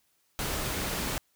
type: noise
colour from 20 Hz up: pink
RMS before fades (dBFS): -32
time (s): 0.39-1.18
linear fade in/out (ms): 0
effects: white hiss -71 dBFS RMS until 1.35 s